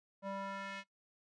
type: tone with band-pass filter sweep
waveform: square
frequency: 196 Hz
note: G3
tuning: in tune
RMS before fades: -43 dBFS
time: 0.22-0.84 s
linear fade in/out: 50 ms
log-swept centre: 680 to 2400 Hz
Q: 1.4
effects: noise-tail reverb RT60 0.1 s tail -18 dB re dry + resampled to 22050 Hz